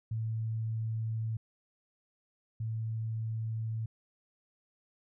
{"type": "tone pair in turn", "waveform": "sine", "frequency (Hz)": [111.6, 111.6], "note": ["A2", "A2"], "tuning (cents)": [25, 25], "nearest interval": "unison", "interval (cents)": 0, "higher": "neither", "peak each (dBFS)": [-31, -32], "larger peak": "first", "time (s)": [[0.11, 1.37], [2.6, 3.86]], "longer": "neither", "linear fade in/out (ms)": 5, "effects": []}